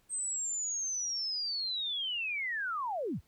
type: linear sweep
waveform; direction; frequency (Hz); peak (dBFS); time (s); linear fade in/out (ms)
sine; down; 8350 to 42.46; -32; 0.09-3.21; 50
effects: pink hiss -70 dBFS RMS until 3.27 s